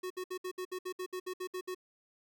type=tone bursts; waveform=square; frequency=367.7 Hz; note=F#4; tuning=11 cents flat; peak=-37 dBFS; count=13; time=0.03-1.748 s; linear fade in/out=10 ms; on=74 ms; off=63 ms; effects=none